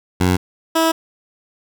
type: tone pair in turn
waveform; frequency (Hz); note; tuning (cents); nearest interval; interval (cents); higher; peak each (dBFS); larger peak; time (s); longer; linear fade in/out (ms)
15% pulse; 90.9 / 325.3; F#2 / E4; -30 / -23; octave + minor seventh; 2207; second; -7; neither; 0.2-0.37 / 0.75-0.92; neither; 10
effects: none